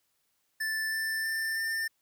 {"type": "tone with pitch steps", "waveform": "square", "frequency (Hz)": [1760, 1772.2, 1784.6, 1797], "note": ["A6", "A6", "A6", "A6"], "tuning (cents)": [0, 12, 24, 36], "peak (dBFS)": -30, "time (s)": [0.6, 1.88], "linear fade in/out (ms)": 10, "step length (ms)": 320, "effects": ["white hiss -75 dBFS RMS until 2.01 s"]}